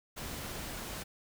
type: noise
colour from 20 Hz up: pink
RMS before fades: -41 dBFS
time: 0.16-1.04 s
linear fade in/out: 20 ms
effects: none